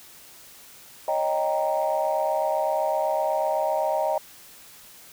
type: chord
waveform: sine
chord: Eb dominant seventh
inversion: third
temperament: equal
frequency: 554.4 / 622.3 / 784 / 932.3 Hz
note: Db5 / Eb5 / G5 / Bb5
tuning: 0 / 0 / 0 / 0 cents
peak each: -29 / -24 / -27 / -28 dBFS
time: 1.08-4.18 s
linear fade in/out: 2 ms
effects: tanh soft clip ceiling -13 dBFS + white hiss -48 dBFS RMS until 5.12 s